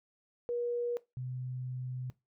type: tone pair in turn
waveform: sine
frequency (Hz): 479.7 / 127.06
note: A#4 / B2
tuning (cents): +50 / +50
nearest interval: octave + major seventh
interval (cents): 2300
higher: first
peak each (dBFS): -31 / -36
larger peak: first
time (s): 0.49-0.97 / 1.17-2.1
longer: second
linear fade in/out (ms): 0
effects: noise-tail reverb RT60 0.2 s tail -18 dB re dry

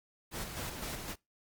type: noise with tremolo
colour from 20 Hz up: pink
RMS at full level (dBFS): -39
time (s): 0.31-1.16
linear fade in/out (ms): 50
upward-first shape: square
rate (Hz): 3.9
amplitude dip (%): 40
effects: noise-tail reverb RT60 0.2 s tail -22 dB re dry + Opus 48 kbps

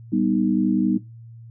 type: chord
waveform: sine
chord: G augmented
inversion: none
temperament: equal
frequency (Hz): 196 / 246.9 / 311.1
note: G3 / B3 / D#4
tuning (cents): 0 / 0 / 0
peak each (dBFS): -22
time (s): 0.12-0.98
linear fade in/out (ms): 10
effects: noise-tail reverb RT60 0.2 s tail -17 dB re dry + added 115 Hz sine -39 dBFS peak until 1.5 s

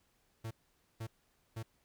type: tone bursts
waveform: 45% pulse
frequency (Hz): 112.4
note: A2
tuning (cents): +37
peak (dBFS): -39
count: 3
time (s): 0.44-1.63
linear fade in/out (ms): 10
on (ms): 70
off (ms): 490
effects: pink hiss -74 dBFS RMS until 1.84 s

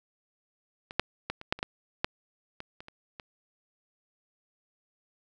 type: clicks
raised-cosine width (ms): 0.3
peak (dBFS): -24 / -7 / -15 / -26 / -9 / -26 / -13 / -9 / -23 / -28 / -29 / -25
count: 12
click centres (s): 0.909 / 0.996 / 1.3 / 1.414 / 1.525 / 1.59 / 1.629 / 2.045 / 2.604 / 2.805 / 2.884 / 3.198
effects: none

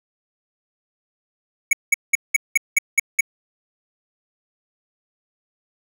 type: tone bursts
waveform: square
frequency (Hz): 2229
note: C#7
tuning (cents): +9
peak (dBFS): -12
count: 8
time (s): 1.71-3.208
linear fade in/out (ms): 5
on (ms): 21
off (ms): 190
effects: none

